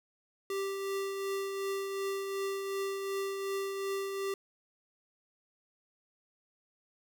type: tone with tremolo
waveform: square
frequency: 391.9 Hz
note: G4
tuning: in tune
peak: -32 dBFS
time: 0.5-4.34 s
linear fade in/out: 2 ms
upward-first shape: triangle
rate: 2.7 Hz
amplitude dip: 40%
effects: none